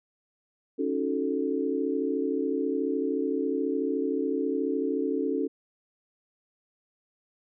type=chord; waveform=sine; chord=D# half-diminished seventh; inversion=third; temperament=equal; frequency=277.2 / 311.1 / 370 / 440 Hz; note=C#4 / D#4 / F#4 / A4; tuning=0 / 0 / 0 / 0 cents; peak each=-29 / -33 / -32 / -30 dBFS; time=0.78-5.48 s; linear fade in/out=20 ms; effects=none